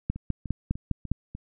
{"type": "two click trains", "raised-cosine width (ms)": 5, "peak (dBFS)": [-13, -24], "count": [6, 5], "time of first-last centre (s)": [[0.1, 1.116], [0.16, 1.35]], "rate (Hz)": [4.92, 3.36], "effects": []}